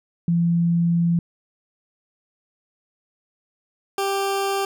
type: tone pair in turn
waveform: sine / 20% pulse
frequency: 170 / 393.3 Hz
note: F3 / G4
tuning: -46 / +6 cents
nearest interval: octave + minor third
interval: 1452 cents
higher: second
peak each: -16 dBFS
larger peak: neither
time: 0.28-1.19 / 3.98-4.65 s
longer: first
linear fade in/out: 2 ms
effects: none